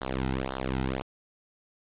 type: tone with flanger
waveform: sawtooth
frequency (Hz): 65.41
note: C2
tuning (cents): 0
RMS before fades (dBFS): -31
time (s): 0.01-1.02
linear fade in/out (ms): 0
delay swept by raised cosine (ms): 0.4 to 1.8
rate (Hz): 1.9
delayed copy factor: -0.95
effects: resampled to 8000 Hz + 9-bit